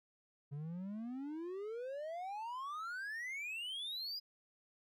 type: exponential sweep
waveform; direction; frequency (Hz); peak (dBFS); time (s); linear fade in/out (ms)
triangle; up; 138.59 to 4978; -39; 0.51-4.2; 20
effects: none